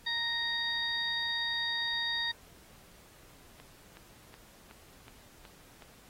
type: harmonic tone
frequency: 932.3 Hz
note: A#5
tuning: in tune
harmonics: 1 / 2 / 4 / 5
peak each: -43 / -34 / -33 / -40 dBFS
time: 0.06-2.32 s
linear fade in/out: 10 ms
type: click train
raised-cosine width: 0.3 ms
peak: -34 dBFS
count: 7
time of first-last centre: 3.6-5.822 s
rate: 2.7 Hz
effects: pink hiss -58 dBFS RMS until 6.09 s + AAC 48 kbps